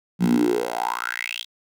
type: tone with high-pass filter sweep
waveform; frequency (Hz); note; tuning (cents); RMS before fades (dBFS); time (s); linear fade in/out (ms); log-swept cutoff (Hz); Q
10% pulse; 59; A#1; +22; -23; 0.19-1.46; 50; 170 to 3700; 7.3
effects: none